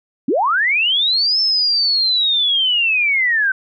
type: linear two-way sweep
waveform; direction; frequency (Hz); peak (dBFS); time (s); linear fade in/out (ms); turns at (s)
sine; up then down; 219.2 to 5320 to 1512; -13; 0.28-3.52; 5; 1.4
effects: none